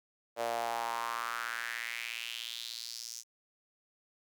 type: tone with high-pass filter sweep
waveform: sawtooth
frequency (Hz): 116.8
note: A#2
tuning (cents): +4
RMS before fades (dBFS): -38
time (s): 0.36-3.24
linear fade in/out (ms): 50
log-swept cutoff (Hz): 580 to 6200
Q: 3.9
effects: none